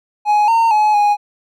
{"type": "tone with pitch steps", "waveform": "triangle", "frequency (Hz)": [837, 914, 849, 827], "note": ["G#5", "A#5", "G#5", "G#5"], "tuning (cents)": [13, -34, 38, -8], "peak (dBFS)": -8, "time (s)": [0.25, 1.17], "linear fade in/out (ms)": 50, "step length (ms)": 230, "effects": []}